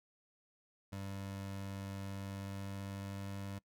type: tone with pitch glide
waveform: 25% pulse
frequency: 98 to 98.74 Hz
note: G2 to G2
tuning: 0 to +13 cents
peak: -38 dBFS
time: 0.92-3.59 s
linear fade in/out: 10 ms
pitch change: +13 cents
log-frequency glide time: 2.03-3.33 s
effects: noise-tail reverb RT60 0.1 s tail -23 dB re dry